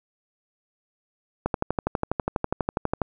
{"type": "click train", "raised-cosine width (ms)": 1, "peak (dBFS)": -9, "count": 20, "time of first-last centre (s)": [1.46, 3.017], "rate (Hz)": 12.2, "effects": []}